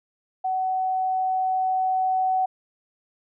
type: tone with level ramp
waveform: sine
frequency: 751 Hz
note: F#5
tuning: 26 cents sharp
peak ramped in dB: -22 to -19 dBFS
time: 0.44-2.46 s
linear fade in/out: 10 ms
effects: none